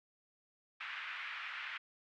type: band-pass noise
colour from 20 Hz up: pink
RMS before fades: -44 dBFS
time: 0.8-1.78 s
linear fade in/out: 10 ms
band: 1400 to 2700 Hz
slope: 24 dB/octave
effects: none